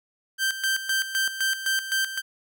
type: tone with tremolo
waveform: sawtooth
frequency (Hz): 1565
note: G6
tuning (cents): -3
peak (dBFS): -18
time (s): 0.38-2.22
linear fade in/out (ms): 50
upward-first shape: square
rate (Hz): 3.9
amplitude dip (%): 70
effects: none